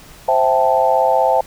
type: chord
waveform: sine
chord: A minor seventh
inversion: first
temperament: equal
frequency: 523.3 / 659.3 / 784 / 880 Hz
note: C5 / E5 / G5 / A5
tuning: 0 / 0 / 0 / 0 cents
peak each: -17 dBFS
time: 0.28-1.41 s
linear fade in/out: 5 ms
effects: pink hiss -42 dBFS RMS until 1.46 s